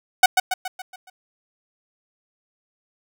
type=tone with echo; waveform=sawtooth; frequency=744 Hz; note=F#5; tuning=9 cents sharp; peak=-4 dBFS; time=0.23-0.26 s; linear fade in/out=5 ms; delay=140 ms; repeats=6; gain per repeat=-6 dB; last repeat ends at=1.1 s; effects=none